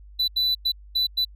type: tone bursts at uneven times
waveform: triangle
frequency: 3983 Hz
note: B7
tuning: 14 cents sharp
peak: -18 dBFS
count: 5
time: 0.19-0.28 / 0.36-0.55 / 0.65-0.72 / 0.95-1.07 / 1.17-1.25 s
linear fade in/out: 10 ms
effects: added 50 Hz sine -43 dBFS peak until 1.35 s